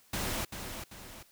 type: noise with echo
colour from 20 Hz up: pink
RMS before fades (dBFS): -34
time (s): 0.13-0.45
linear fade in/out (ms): 5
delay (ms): 390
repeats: 2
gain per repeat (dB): -7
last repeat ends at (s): 1.23
effects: white hiss -63 dBFS RMS until 1.31 s